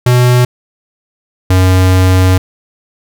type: tone pair in turn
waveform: square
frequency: 123.8 / 92.75 Hz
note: B2 / F#2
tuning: +5 / +5 cents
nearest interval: perfect fourth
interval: 500 cents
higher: first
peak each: -6 dBFS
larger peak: neither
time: 0.06-0.45 / 1.5-2.38 s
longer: second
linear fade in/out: 5 ms
effects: none